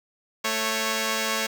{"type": "tone pair together", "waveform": "5% pulse", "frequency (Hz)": [221.2, 550.7], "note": ["A3", "C#5"], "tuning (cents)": [9, -11], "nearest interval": "octave + major third", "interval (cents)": 1580, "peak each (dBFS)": [-16, -15], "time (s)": [0.44, 1.47], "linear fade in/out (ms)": 10, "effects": []}